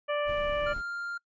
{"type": "harmonic tone", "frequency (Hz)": 587.3, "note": "D5", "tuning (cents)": 0, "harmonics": [1, 2, 3, 4, 5], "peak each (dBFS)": [-28, -34, -38, -40, -42], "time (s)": [0.08, 0.74], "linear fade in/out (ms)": 20}
{"type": "noise", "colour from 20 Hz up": "brown", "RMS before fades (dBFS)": -40, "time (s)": [0.25, 0.83], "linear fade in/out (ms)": 50}
{"type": "tone", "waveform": "triangle", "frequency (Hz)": 1396.9, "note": "F6", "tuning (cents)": 0, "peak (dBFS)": -31, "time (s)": [0.66, 1.18], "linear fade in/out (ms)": 10}
{"effects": ["noise-tail reverb RT60 0.1 s tail -25 dB re dry", "resampled to 16000 Hz"]}